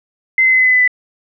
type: tone with pitch steps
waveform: sine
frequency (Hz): 2064 / 2052 / 2040 / 2029 / 2017 / 2005 / 1993.7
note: C7 / C7 / C7 / B6 / B6 / B6 / B6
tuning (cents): -24 / -34 / -44 / +46 / +36 / +26 / +16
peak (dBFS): -8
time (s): 0.38-0.877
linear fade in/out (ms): 2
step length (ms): 71
effects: none